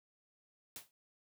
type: noise with exponential decay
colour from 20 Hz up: white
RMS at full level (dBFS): -43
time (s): 0.76-0.91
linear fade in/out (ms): 1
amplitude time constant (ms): 32
effects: none